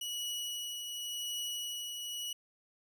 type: tone with tremolo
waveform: sawtooth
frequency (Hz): 2928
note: F#7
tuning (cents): -19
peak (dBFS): -32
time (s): 0.01-2.33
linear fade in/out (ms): 5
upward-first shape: triangle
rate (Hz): 0.9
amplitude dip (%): 40
effects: none